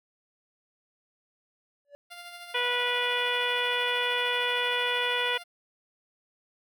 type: tone with exponential growth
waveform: triangle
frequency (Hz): 574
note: D5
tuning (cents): -40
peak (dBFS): -38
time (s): 1.85-1.95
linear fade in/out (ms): 0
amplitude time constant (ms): 21
type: tone with tremolo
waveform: 10% pulse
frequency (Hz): 698.5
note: F5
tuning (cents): 0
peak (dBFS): -32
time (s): 2.1-5.44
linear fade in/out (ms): 20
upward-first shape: sine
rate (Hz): 13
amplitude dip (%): 40
type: harmonic tone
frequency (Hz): 489.4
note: B4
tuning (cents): -16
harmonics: 1 / 2 / 3 / 4 / 5 / 6 / 7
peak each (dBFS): -33 / -33 / -33 / -33 / -33 / -33 / -33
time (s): 2.54-5.38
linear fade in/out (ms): 10
effects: none